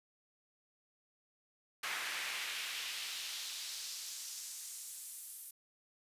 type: noise with high-pass filter sweep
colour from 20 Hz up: brown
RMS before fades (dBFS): -43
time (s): 1.83-5.51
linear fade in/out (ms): 5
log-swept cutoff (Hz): 1700 to 11000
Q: 1.4
effects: resampled to 32000 Hz